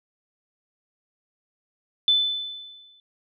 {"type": "tone with exponential decay", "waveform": "sine", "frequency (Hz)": 3510, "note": "A7", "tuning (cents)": -5, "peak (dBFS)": -14, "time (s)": [2.08, 3], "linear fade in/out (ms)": 1, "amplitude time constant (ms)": 200, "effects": []}